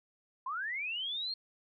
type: linear sweep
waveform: sine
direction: up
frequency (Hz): 990 to 4292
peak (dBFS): -34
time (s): 0.46-1.34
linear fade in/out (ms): 5
effects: none